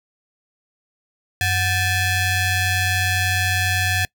sawtooth ring-modulated tone, 830 Hz, G#5, 1 cent flat, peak -11 dBFS, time 1.41-4.05 s, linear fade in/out 0 ms, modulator 923 Hz, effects noise-tail reverb RT60 0.1 s tail -25 dB re dry

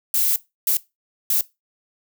violet noise bursts at uneven times, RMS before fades -19 dBFS, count 3, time 0.14-0.36 / 0.67-0.77 / 1.3-1.41 s, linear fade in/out 2 ms, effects noise-tail reverb RT60 0.2 s tail -18 dB re dry

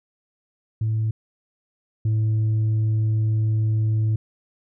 sine tone pair in turn, 110 / 109.18 Hz, A2 / A2, 0 / -13 cents, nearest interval unison, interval 13 cents, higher first, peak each -18 / -15 dBFS, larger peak second, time 0.81-1.11 / 2.05-4.16 s, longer second, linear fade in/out 5 ms, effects tanh soft clip ceiling -17 dBFS

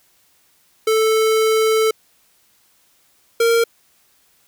square tone pair in turn, 440 / 462.4 Hz, A4 / A#4, 0 / -14 cents, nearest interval minor second, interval 86 cents, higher second, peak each -14 / -13 dBFS, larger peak second, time 0.87-1.91 / 3.4-3.64 s, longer first, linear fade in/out 5 ms, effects white hiss -58 dBFS RMS until 4.47 s

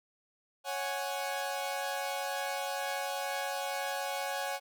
sawtooth chord, C# suspended fourth, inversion none, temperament equal, 554.4 / 740 / 830.6 Hz, C#5 / F#5 / G#5, 0 / 0 / 0 cents, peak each -34 dBFS, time 0.64-4.6 s, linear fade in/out 50 ms, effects none

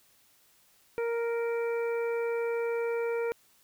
harmonic tone, 466.2 Hz, A#4, in tune, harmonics 1 / 2 / 3 / 4 / 5, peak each -28 / -41 / -42 / -48 / -43 dBFS, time 0.98-3.32 s, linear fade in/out 0 ms, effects white hiss -64 dBFS RMS until 3.63 s

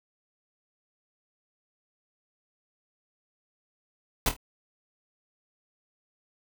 pink noise with echo, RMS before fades -23 dBFS, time 4.26-4.29 s, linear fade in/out 2 ms, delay 25 ms, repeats 3, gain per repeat -9 dB, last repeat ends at 4.365 s, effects none

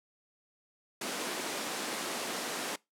pink high-pass noise, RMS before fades -36 dBFS, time 1.01-2.76 s, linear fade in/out 5 ms, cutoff 240 Hz, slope 24 dB/octave, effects noise-tail reverb RT60 0.2 s tail -23 dB re dry + low-pass 11000 Hz 12 dB/octave

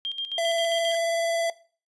sine tone with tremolo, 3201 Hz, G7, 36 cents sharp, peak -26 dBFS, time 0.05-0.97 s, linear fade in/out 0 ms, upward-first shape square, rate 7.5 Hz, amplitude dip 65%
square tone with vibrato, 670 Hz, E5, 28 cents sharp, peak -24 dBFS, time 0.38-1.5 s, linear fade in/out 2 ms, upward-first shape square, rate 19 Hz, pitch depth 9 cents each way
15% pulse tone with exponential growth, 1651 Hz, G#6, 11 cents flat, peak -31 dBFS, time 0.86-0.95 s, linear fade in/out 0 ms, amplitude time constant 19 ms
effects noise-tail reverb RT60 0.4 s tail -19 dB re dry + resampled to 24000 Hz

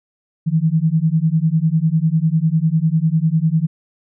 sine beating tone pair, 155.56 / 165.56 Hz, D#3 / E3, 0 / +8 cents, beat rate 10 Hz, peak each -16 dBFS, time 0.46-3.67 s, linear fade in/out 20 ms, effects none

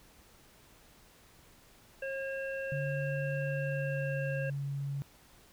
harmonic tone, 540 Hz, C#5, 45 cents flat, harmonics 1 / 3 / 5, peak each -36 / -40 / -45 dBFS, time 2.02-4.5 s, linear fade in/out 5 ms
sine tone with pitch glide, 143.6 to 139.83 Hz, D3 to C#3, -39 to +15 cents, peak -33 dBFS, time 2.72-5.02 s, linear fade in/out 0 ms, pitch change -46 cents, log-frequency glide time 3.58-4.64 s
effects pink hiss -60 dBFS RMS until 5.52 s

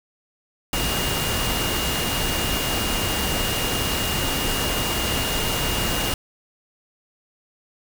sine tone in noise, 2840 Hz, F7, 28 cents sharp, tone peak -29 dBFS, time 0.73-6.14 s, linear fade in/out 2 ms, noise pink, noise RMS -24 dBFS, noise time 0.73-6.14 s, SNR -8 dB, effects none

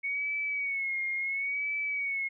sine tone with vibrato, 2217 Hz, C#7, in tune, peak -29 dBFS, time 0.03-2.29 s, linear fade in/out 20 ms, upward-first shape sine, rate 0.72 Hz, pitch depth 68 cents each way, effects none

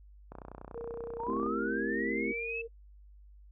click train, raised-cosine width 1 ms, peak -30 dBFS, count 36, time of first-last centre 0.32-1.464 s, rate 30.6 Hz
sine tone with pitch glide, 466.2 to 459.3 Hz, A#4 to A#4, 0 to -26 cents, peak -37 dBFS, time 0.74-2.68 s, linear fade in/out 20 ms, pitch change -26 cents, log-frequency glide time 2.35-2.45 s
sine linear sweep, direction up, 880 to 2646 Hz, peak -35 dBFS, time 1.19-2.62 s, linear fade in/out 10 ms
sine chord, A minor seventh, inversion none, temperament equal, 220 / 261.6 / 329.6 / 392 Hz, A3 / C4 / E4 / G4, 0 / 0 / 0 / 0 cents, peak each -37 dBFS, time 1.27-2.33 s, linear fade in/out 20 ms
effects noise-tail reverb RT60 0.1 s tail -21 dB re dry + added 50 Hz sine -52 dBFS peak until 3.51 s

